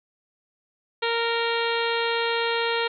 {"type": "harmonic tone", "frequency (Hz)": 463.9, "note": "A#4", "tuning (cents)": -8, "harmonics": [1, 2, 3, 4, 5, 6, 7, 8, 9], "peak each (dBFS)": [-26, -29, -31, -32, -33, -34, -34, -35, -36], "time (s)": [1.02, 2.88], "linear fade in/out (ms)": 10, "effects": []}